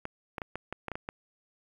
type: clicks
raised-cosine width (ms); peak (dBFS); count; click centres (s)
0.5; -20; 9; 0.054 / 0.382 / 0.418 / 0.556 / 0.726 / 0.883 / 0.917 / 0.955 / 1.089
effects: 9-bit